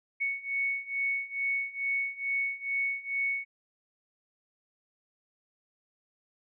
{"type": "beating tone pair", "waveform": "sine", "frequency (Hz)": [2217, 2219.3], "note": ["C#7", "C#7"], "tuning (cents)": [0, 1], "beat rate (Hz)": 2.3, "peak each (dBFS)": [-33, -31], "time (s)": [0.2, 3.45], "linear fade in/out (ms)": 20, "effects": []}